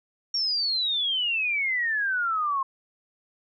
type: exponential sweep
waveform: sine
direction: down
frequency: 5600 to 1058 Hz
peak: -23 dBFS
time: 0.34-2.63 s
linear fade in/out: 5 ms
effects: none